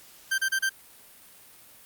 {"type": "tone bursts", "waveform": "40% pulse", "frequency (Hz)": 1568, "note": "G6", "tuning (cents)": 0, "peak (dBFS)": -22, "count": 4, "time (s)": [0.31, 0.695], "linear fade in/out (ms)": 10, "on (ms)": 73, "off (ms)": 31, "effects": ["white hiss -52 dBFS RMS until 1.85 s", "Opus 48 kbps"]}